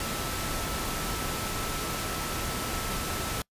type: tone in noise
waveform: sine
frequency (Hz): 1316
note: E6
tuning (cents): -3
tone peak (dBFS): -39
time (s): 0-3.42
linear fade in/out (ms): 2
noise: pink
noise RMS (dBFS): -32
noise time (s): 0-3.42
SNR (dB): -10
effects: noise-tail reverb RT60 0.1 s tail -25 dB re dry + resampled to 32000 Hz